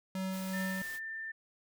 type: tone with tremolo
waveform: square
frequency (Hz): 189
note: F#3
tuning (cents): +37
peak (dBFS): -34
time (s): 0.15-0.82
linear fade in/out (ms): 2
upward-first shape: sine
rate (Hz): 2.7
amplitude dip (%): 30
type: noise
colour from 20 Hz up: white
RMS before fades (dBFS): -48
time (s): 0.3-1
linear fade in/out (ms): 50
type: tone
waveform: sine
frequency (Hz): 1788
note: A6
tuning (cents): +27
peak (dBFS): -38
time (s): 0.53-1.32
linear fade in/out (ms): 10
effects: none